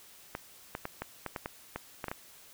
clicks, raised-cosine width 0.5 ms, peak -20 dBFS, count 11, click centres 0.351 / 0.751 / 0.854 / 1.02 / 1.263 / 1.362 / 1.459 / 1.76 / 2.042 / 2.083 / 2.115 s, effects white hiss -55 dBFS RMS until 2.53 s

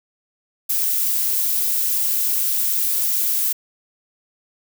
violet noise, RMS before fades -20 dBFS, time 0.69-3.53 s, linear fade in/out 10 ms, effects none

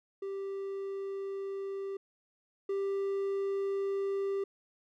triangle tone pair in turn, 392 / 393.8 Hz, G4 / G4, 0 / +8 cents, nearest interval unison, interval 8 cents, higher second, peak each -33 / -28 dBFS, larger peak second, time 0.22-1.97 / 2.69-4.44 s, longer neither, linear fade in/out 5 ms, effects none

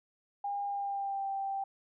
sine tone with pitch glide, 807 to 784 Hz, G#5 to G5, -50 to 0 cents, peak -32 dBFS, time 0.44-1.64 s, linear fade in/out 5 ms, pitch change -50 cents, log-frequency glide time 0.65-1.28 s, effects none

